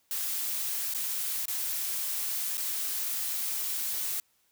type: noise with dropouts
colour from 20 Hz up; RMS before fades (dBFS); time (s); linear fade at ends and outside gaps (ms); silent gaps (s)
blue; -32; 0.11-4.2; 1; 0.938-0.947 / 1.456-1.481 / 2.572-2.578
effects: white hiss -70 dBFS RMS until 4.51 s

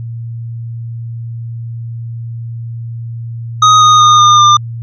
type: tone with pitch steps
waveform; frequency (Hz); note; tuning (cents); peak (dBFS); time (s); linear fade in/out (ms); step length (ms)
square; 1252 / 1238.3 / 1224.8 / 1211.4 / 1198.2; D#6 / D#6 / D#6 / D#6 / D6; +10 / -9 / -28 / -47 / +34; -4; 3.62-4.57; 5; 190
effects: added 116 Hz sine -20 dBFS peak until 4.82 s + resampled to 16000 Hz

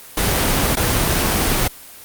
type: noise with dropouts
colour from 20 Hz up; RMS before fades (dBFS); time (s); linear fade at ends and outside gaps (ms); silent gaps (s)
pink; -17; 0.17-1.68; 5; 0.755-0.768
effects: white hiss -39 dBFS RMS until 2.04 s + Opus 24 kbps

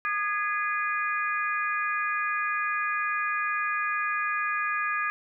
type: harmonic tone with a mistuned harmonic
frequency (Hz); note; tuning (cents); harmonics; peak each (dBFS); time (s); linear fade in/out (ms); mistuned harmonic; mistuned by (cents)
408.1; G#4; -30; 3 / 4 / 5 / 6; -29 / -29 / -37 / -34; 0.05-5.1; 0; 4; +36
effects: none

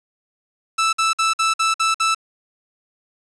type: tone bursts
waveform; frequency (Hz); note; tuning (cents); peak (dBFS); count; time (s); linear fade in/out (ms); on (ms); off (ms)
sawtooth; 1318.5; E6; 0; -12; 7; 0.78-2.148; 10; 150; 53
effects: resampled to 22050 Hz + 7-bit

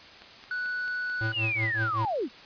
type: click train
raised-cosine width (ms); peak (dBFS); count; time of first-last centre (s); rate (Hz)
0.2; -29; 5; 0.22-1.099; 4.55
type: tone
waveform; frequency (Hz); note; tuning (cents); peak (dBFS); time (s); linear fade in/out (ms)
triangle; 1480; F#6; 0; -27; 0.51-1.32; 2
type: tone with tremolo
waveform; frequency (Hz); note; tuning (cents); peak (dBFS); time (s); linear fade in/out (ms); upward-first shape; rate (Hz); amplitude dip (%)
square; 110.9; A2; +14; -27; 1.21-2.05; 0; triangle; 5.3; 100
type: linear sweep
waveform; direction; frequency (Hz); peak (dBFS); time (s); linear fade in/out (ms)
sine; down; 2965 to 202.5; -26; 1.32-2.29; 50
effects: white hiss -48 dBFS RMS until 2.45 s + resampled to 11025 Hz

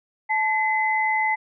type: tone pair together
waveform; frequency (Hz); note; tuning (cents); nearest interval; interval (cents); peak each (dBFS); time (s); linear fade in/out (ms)
sine; 868.5 / 2036; A5 / C7; -23 / -48; octave + minor third; 1475; -22; 0.29-1.36; 20
effects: none

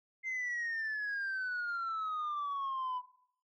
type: exponential sweep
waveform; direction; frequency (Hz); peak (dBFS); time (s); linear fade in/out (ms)
sine; down; 2093 to 987.8; -32; 0.23-3.02; 50
effects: noise-tail reverb RT60 0.7 s tail -20 dB re dry + tanh soft clip ceiling -32 dBFS

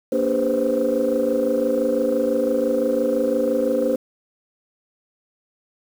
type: tone cluster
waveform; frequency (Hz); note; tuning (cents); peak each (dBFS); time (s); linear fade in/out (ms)
sine; 235.7 / 290.5 / 402.8 / 498.1 / 524; A#3 / D4 / G4 / B4 / C5; +19 / -19 / +47 / +15 / +2; -25 / -24 / -26 / -23 / -20; 0.12-3.96; 5
effects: tanh soft clip ceiling -11 dBFS + 7-bit

